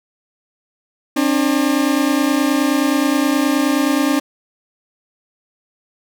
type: tone pair together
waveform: 40% pulse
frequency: 269.2 / 298.7 Hz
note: C4 / D4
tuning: +49 / +29 cents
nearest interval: major second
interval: 180 cents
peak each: -16 dBFS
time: 1.16-4.2 s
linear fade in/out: 10 ms
effects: none